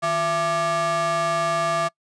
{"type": "ring-modulated tone", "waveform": "square", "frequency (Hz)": 255.8, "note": "C4", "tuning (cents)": -39, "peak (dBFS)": -18, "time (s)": [0.02, 1.89], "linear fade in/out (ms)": 20, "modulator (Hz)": 926, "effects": ["noise-tail reverb RT60 0.1 s tail -25 dB re dry", "resampled to 22050 Hz"]}